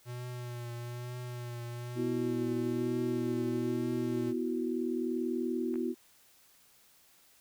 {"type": "tone with vibrato", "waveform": "square", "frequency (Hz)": 121.4, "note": "B2", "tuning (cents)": -29, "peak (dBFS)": -39, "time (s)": [0.05, 4.34], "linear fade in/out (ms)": 50, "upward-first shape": "triangle", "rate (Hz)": 1.1, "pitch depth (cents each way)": 39}
{"type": "chord", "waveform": "sine", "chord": "B suspended fourth", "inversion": "none", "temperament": "equal", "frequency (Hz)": [246.9, 329.6, 370], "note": ["B3", "E4", "F#4"], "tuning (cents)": [0, 0, 0], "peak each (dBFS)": [-34, -35, -35], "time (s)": [1.95, 5.95], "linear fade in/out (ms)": 50}
{"type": "clicks", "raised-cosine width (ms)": 0.5, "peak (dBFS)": -36, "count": 2, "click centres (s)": [5.741, 5.757]}
{"effects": ["white hiss -63 dBFS RMS until 7.4 s"]}